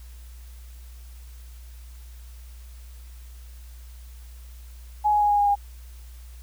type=tone with pitch steps; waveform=sine; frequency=840 / 834.2 / 828.4 / 822.7 / 817 / 811.4 Hz; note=G#5 / G#5 / G#5 / G#5 / G#5 / G#5; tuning=+19 / +7 / -5 / -17 / -29 / -41 cents; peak=-17 dBFS; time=5.04-5.556 s; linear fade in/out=20 ms; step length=86 ms; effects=added 60 Hz sine -40 dBFS peak until 6.42 s + white hiss -55 dBFS RMS until 6.42 s